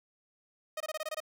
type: tone bursts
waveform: sawtooth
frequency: 622.3 Hz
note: D#5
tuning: in tune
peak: -30 dBFS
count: 8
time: 0.77-1.203 s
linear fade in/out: 5 ms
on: 34 ms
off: 23 ms
effects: none